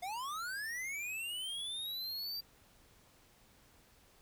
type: linear sweep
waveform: square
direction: up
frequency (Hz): 695 to 4718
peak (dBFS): -39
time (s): 0.02-2.41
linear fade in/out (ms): 10
effects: pink hiss -65 dBFS RMS until 4.21 s